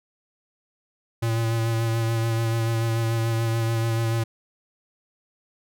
square tone with vibrato, 114.2 Hz, A#2, 35 cents flat, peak -22 dBFS, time 1.22-4.24 s, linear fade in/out 10 ms, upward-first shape sine, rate 6.9 Hz, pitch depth 22 cents each way, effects none

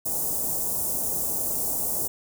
white band-stop noise, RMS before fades -27 dBFS, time 0.05-2.08 s, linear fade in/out 10 ms, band 800 to 7400 Hz, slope 24 dB/octave, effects none

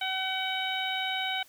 harmonic tone, 757 Hz, F#5, 39 cents sharp, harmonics 1 / 2 / 3 / 4 / 5, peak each -34 / -36 / -35 / -34 / -36 dBFS, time 0.01-1.43 s, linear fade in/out 5 ms, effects white hiss -58 dBFS RMS until 1.48 s

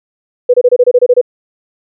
sine tone bursts, 493.9 Hz, B4, in tune, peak -3 dBFS, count 10, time 0.49-1.214 s, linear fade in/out 10 ms, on 49 ms, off 26 ms, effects none

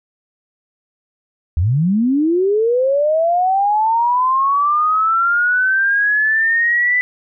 sine linear sweep, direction up, 73.3 to 1999 Hz, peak -12 dBFS, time 1.57-7.01 s, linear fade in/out 0 ms, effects none

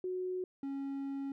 sine / triangle tone pair in turn, 367.5 / 275.3 Hz, F#4 / C#4, -12 / -12 cents, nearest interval perfect fourth, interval 500 cents, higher first, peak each -34 / -34 dBFS, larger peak neither, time 0.04-0.44 / 0.63-1.32 s, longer second, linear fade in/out 2 ms, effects none

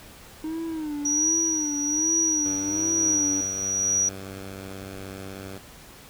triangle tone with vibrato, 309.1 Hz, D#4, 11 cents flat, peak -26 dBFS, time 0.44-3.41 s, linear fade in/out 2 ms, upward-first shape sine, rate 1.3 Hz, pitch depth 110 cents each way
sine tone with tremolo, 5800 Hz, F#8, 35 cents flat, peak -19 dBFS, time 1.05-4.09 s, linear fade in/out 5 ms, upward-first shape triangle, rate 1.1 Hz, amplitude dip 65%
10% pulse tone, 96.3 Hz, G2, 30 cents flat, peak -28 dBFS, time 2.45-5.58 s, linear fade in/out 5 ms
effects pink hiss -47 dBFS RMS until 6.09 s

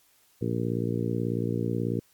harmonic tone, 58.27 Hz, A#1, in tune, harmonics 2 / 3 / 4 / 5 / 6 / 7 / 8, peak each -30 / -32 / -33 / -34 / -35 / -35 / -36 dBFS, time 0.41-2 s, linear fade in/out 10 ms, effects white hiss -63 dBFS RMS until 2.13 s + MP3 96 kbps

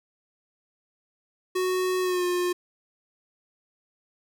square tone with pitch glide, 369.2 to 356.6 Hz, F#4 to F4, -4 to +36 cents, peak -24 dBFS, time 1.55-2.53 s, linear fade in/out 10 ms, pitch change -60 cents, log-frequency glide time 2.01-2.25 s, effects none

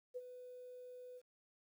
sine tone with ADSR envelope, 498.6 Hz, B4, 16 cents sharp, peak -40 dBFS, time 0.14-1.22 s, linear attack 26 ms, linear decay 38 ms, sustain -10 dB, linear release 50 ms, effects 12-bit

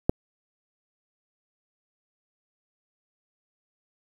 click, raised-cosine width 2 ms, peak -5 dBFS, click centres 0.095 s, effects 7-bit

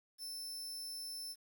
sawtooth tone, 5300 Hz, E8, 9 cents sharp, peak -40 dBFS, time 0.18-1.36 s, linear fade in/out 50 ms, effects 11-bit

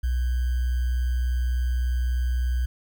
sine tone with sample-and-hold, 61.74 Hz, B1, in tune, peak -21 dBFS, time 0.03-2.66 s, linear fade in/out 10 ms, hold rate 1575 Hz, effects none

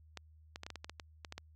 clicks, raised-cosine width 0.2 ms, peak -26 dBFS, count 12, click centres 0.173 / 0.559 / 0.634 / 0.665 / 0.703 / 0.757 / 0.845 / 0.896 / 0.998 / 1.248 / 1.324 / 1.38 s, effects added 78 Hz sine -58 dBFS peak until 1.55 s

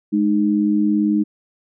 sine tone pair together, 209.9 / 307.8 Hz, G#3 / D#4, +19 / -19 cents, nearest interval perfect fifth, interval 662 cents, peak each -17 dBFS, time 0.12-1.24 s, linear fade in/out 20 ms, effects none

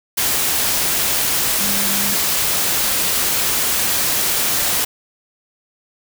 sine tone in noise, 200 Hz, G3, 35 cents sharp, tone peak -27 dBFS, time 1.6-2.15 s, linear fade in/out 10 ms, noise white, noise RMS -18 dBFS, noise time 0.17-4.85 s, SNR -12 dB, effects none

